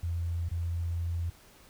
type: tone with dropouts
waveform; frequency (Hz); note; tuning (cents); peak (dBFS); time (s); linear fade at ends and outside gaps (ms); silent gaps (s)
sine; 85; F2; -46; -29; 0.03-1.3; 5; 0.488-0.513
effects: pink hiss -57 dBFS RMS until 1.69 s